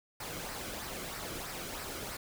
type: noise with flanger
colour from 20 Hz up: pink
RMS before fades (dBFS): -41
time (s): 0.2-2.17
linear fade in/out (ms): 5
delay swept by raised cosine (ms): 0.29 to 1.14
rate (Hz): 3.1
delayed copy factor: -0.5
effects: none